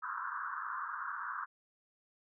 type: band-pass noise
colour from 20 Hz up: pink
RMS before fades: -40 dBFS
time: 0.02-1.46 s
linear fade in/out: 20 ms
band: 1000 to 1600 Hz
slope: 96 dB/octave
effects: none